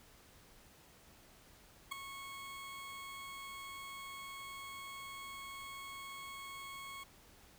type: tone with ADSR envelope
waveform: 20% pulse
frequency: 1099 Hz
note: C#6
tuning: 15 cents flat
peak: -30 dBFS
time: 1.91-7.04 s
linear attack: 13 ms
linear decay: 4 ms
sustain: -11 dB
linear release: 11 ms
effects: pink hiss -62 dBFS RMS until 7.58 s